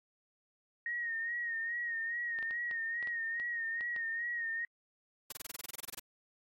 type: tone with vibrato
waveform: sine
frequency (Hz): 1864.7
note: A#6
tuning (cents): 0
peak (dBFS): -34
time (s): 0.86-4.65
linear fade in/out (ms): 2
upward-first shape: sine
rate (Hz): 2.4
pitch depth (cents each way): 50
type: clicks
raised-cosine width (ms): 0.3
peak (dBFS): -32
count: 9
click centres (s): 2.388 / 2.427 / 2.509 / 2.712 / 3.027 / 3.073 / 3.399 / 3.809 / 3.963
type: noise bursts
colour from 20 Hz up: white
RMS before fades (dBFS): -42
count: 15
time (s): 5.3-5.996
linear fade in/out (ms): 5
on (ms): 24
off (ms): 24
effects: AAC 64 kbps